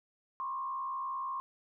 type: tone with frequency modulation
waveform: sine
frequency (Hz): 1070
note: C6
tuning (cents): +38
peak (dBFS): -34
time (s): 0.4-1.4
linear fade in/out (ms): 0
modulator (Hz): 65.7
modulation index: 0.7
effects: none